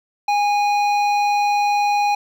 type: tone with hard clipping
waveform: sine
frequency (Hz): 822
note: G#5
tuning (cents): -18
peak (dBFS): -17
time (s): 0.28-2.15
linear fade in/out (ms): 5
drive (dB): 11
effects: none

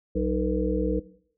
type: harmonic tone with a mistuned harmonic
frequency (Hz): 61.74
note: B1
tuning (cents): 0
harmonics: 1 / 3 / 5 / 7 / 8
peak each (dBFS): -29 / -29 / -29 / -29 / -29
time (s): 0.15-1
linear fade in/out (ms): 10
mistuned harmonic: 7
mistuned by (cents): +86
effects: noise-tail reverb RT60 0.6 s tail -18 dB re dry

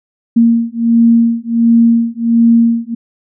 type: beating tone pair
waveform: sine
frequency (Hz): 231.1 / 232.5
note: A#3 / A#3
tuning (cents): -15 / -4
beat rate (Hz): 1.4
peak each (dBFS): -10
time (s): 0.36-2.95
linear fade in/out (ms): 10
effects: none

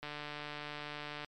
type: click train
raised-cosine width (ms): 0.3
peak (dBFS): -26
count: 181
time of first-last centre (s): 0.03-1.246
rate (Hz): 148
effects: MP3 96 kbps

